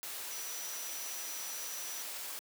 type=tone in noise; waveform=sine; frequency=5880 Hz; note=F#8; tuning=12 cents flat; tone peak=-44 dBFS; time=0.31-2.02 s; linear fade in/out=0 ms; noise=white; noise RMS=-42 dBFS; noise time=0.03-2.39 s; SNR=-5 dB; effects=high-pass 400 Hz 12 dB/octave